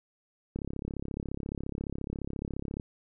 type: click train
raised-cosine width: 3 ms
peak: -22 dBFS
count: 78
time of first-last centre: 0.56-2.798 s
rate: 34.4 Hz
effects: none